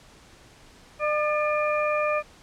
harmonic tone with a mistuned harmonic, 602 Hz, D5, 43 cents sharp, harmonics 1 / 2 / 3 / 4, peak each -24 / -27 / -37 / -30 dBFS, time 0.99-2.23 s, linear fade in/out 50 ms, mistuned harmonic 3, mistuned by -42 cents, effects pink hiss -52 dBFS RMS until 2.42 s + low-pass 8000 Hz 12 dB/octave

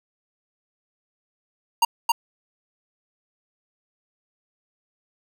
square tone with echo, 932.3 Hz, A#5, in tune, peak -15 dBFS, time 1.82-1.85 s, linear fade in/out 5 ms, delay 270 ms, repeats 1, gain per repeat -2 dB, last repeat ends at 2.12 s, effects none

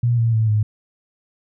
sine tone with pitch steps, 119.7 / 115.16 / 110.78 / 106.58 Hz, A#2 / A#2 / A2 / G#2, +46 / -21 / +12 / +45 cents, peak -14 dBFS, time 0.03-0.63 s, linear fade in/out 5 ms, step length 150 ms, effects none

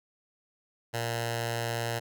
10% pulse tone with notch filter, 116.6 Hz, A#2, 1 cent sharp, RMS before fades -32 dBFS, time 0.93-2 s, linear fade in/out 20 ms, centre 270 Hz, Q 0.67, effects none

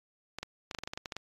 clicks, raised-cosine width 0.2 ms, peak -20 dBFS, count 12, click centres 0.386 / 0.43 / 0.712 / 0.748 / 0.787 / 0.836 / 0.875 / 0.935 / 0.975 / 1.058 / 1.122 / 1.166 s, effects AAC 32 kbps

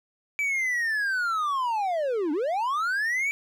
triangle linear two-way sweep, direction down then up, 2322 to 280.2 to 2322 Hz, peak -22 dBFS, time 0.39-3.31 s, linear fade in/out 0 ms, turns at 2.32 s, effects none

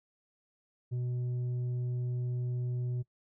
sine tone with tanh clipping, 123.47 Hz, B2, in tune, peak -32 dBFS, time 0.91-3.03 s, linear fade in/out 20 ms, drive 5 dB, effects noise-tail reverb RT60 0.1 s tail -22 dB re dry

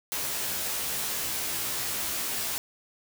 white noise with comb filter, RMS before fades -31 dBFS, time 0.12-2.58 s, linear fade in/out 0 ms, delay 15 ms, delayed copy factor +0.95, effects none

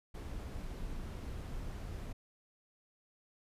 brown noise, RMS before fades -42 dBFS, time 0.14-2.13 s, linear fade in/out 10 ms, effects resampled to 32000 Hz

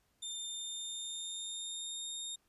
25% pulse tone with pitch glide, 3607 to 3679 Hz, A7 to A#7, +42 to -24 cents, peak -35 dBFS, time 0.22-2.36 s, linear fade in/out 10 ms, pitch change +34 cents, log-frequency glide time 0.41-2.07 s, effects pink hiss -75 dBFS RMS until 2.48 s + resampled to 32000 Hz

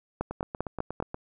two click trains, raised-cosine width 1 ms, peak -14 / -20 dBFS, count 5 / 8, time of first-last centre 0.21-1.002 / 0.31-1.144 s, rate 5.05 / 8.39 Hz, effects none

